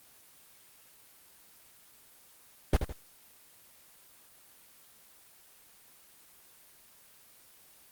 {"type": "noise with echo", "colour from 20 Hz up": "brown", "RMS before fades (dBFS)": -22, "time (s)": [2.73, 2.77], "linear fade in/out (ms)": 5, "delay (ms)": 80, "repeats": 2, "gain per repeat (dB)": -8, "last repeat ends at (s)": 2.93, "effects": ["white hiss -58 dBFS RMS until 7.91 s", "Opus 24 kbps"]}